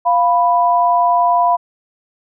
sine tone pair together, 698.5 / 987.8 Hz, F5 / B5, 0 / 0 cents, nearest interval tritone, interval 600 cents, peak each -13 dBFS, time 0.05-1.57 s, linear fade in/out 20 ms, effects none

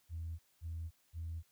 sine tone bursts, 82.3 Hz, E2, 2 cents flat, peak -38 dBFS, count 3, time 0.09-1.43 s, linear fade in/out 50 ms, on 300 ms, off 220 ms, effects tanh soft clip ceiling -35 dBFS + white hiss -73 dBFS RMS until 1.51 s

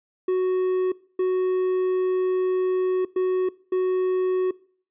triangle tone bursts at uneven times, 370 Hz, F#4, in tune, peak -17 dBFS, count 4, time 0.28-0.92 / 1.19-3.05 / 3.16-3.49 / 3.72-4.51 s, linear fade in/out 5 ms, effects noise-tail reverb RT60 0.5 s tail -22 dB re dry + resampled to 8000 Hz

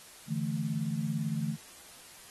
sine chord, D suspended second, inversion none, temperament equal, 146.83 / 164.81 / 220 Hz, D3 / E3 / A3, 0 / 0 / 0 cents, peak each -34 dBFS, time 0.27-1.57 s, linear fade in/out 50 ms, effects white hiss -52 dBFS RMS until 2.3 s + AAC 32 kbps

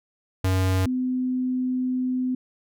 square / sine tone pair in turn, 93.8 / 254.3 Hz, F#2 / C4, +24 / -49 cents, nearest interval octave + perfect fourth, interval 1727 cents, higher second, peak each -20 / -22 dBFS, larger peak first, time 0.44-0.86 / 0.86-2.35 s, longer second, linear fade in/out 5 ms, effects none

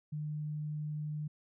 sine tone, 151 Hz, D3, 48 cents sharp, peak -35 dBFS, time 0.12-1.28 s, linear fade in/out 10 ms, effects none

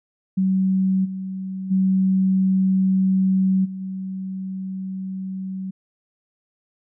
sine tone with level steps, 189.5 Hz, F#3, 42 cents sharp, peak -16 / -26 / -15 / -28 / -26 dBFS, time 0.37-5.71 s, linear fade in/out 10 ms, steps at 1.04 / 1.7 / 3.64 / 3.8 s, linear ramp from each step 20 ms, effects none

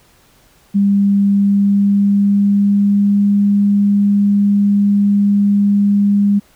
sine tone with pitch glide, 200 to 202.4 Hz, G3 to G#3, +35 to -44 cents, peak -9 dBFS, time 0.74-6.4 s, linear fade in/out 20 ms, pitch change +21 cents, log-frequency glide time 1.31-3.29 s, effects pink hiss -51 dBFS RMS until 6.55 s

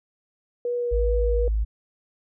sine tone with vibrato, 481.7 Hz, B4, 43 cents flat, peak -23 dBFS, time 0.65-1.48 s, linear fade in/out 2 ms, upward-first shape triangle, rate 2.5 Hz, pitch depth 14 cents each way
sine tone, 53.6 Hz, A1, 45 cents flat, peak -20 dBFS, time 0.91-1.65 s, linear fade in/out 20 ms
effects none

